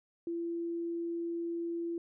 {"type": "tone", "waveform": "sine", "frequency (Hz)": 338.5, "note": "E4", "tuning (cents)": 46, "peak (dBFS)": -33, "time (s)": [0.27, 1.98], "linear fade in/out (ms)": 2, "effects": []}